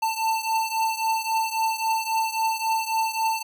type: beating tone pair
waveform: square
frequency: 890 / 893.7 Hz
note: A5 / A5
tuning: +20 / +27 cents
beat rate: 3.7 Hz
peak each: -25 / -28 dBFS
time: 0.02-3.43 s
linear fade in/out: 10 ms
effects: none